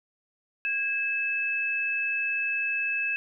sine tone pair together, 1638 / 2608 Hz, G#6 / E7, -24 / -19 cents, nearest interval minor sixth, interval 805 cents, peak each -32 / -26 dBFS, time 0.65-3.16 s, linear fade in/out 0 ms, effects none

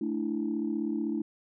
sine chord, A suspended fourth, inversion none, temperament equal, 220 / 293.7 / 329.6 Hz, A3 / D4 / E4, 0 / 0 / 0 cents, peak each -32 dBFS, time 0.01-1.22 s, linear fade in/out 5 ms, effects tanh soft clip ceiling -20 dBFS

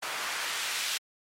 white noise with band-pass filter sweep, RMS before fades -33 dBFS, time 0.02-0.98 s, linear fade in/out 10 ms, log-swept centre 1200 to 2900 Hz, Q 0.83, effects MP3 64 kbps

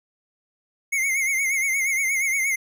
square tone with vibrato, 2155 Hz, C#7, 49 cents flat, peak -21 dBFS, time 0.92-2.56 s, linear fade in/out 10 ms, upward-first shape sine, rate 8.5 Hz, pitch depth 72 cents each way, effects none

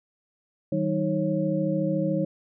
sine tone cluster, 158.7 / 192.4 / 313.2 / 546 Hz, D#3 / G3 / D#4 / C#5, +35 / -32 / +11 / -26 cents, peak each -28 dBFS, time 0.72-2.25 s, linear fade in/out 5 ms, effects none

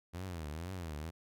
sawtooth tone with vibrato, 83.6 Hz, E2, 25 cents sharp, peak -36 dBFS, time 0.13-1.11 s, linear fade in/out 20 ms, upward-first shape triangle, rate 2.1 Hz, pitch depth 250 cents each way, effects none

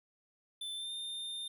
square tone with pitch glide, 3530 to 3619 Hz, A7 to A7, +5 to +48 cents, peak -39 dBFS, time 0.61-1.48 s, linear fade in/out 5 ms, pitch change +43 cents, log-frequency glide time 0.75-0.91 s, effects none

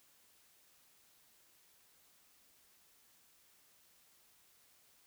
silence, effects white hiss -68 dBFS RMS until 5.06 s

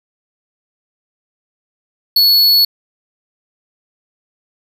square tone, 4399 Hz, C#8, 14 cents flat, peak -8 dBFS, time 2.16-2.65 s, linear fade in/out 5 ms, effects none

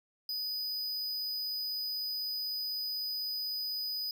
square tone, 4978 Hz, D#8, in tune, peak -34 dBFS, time 0.29-4.11 s, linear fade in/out 2 ms, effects none

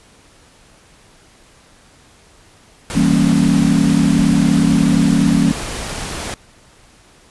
pink noise, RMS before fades -25 dBFS, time 2.9-6.34 s, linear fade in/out 0 ms
sine chord, E diminished seventh, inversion none, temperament equal, 164.81 / 196 / 233.1 / 277.2 Hz, E3 / G3 / Bb3 / Db4, 0 / 0 / 0 / 0 cents, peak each -16 dBFS, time 2.95-5.52 s, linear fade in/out 10 ms
effects pink hiss -48 dBFS RMS until 7.3 s + resampled to 24000 Hz

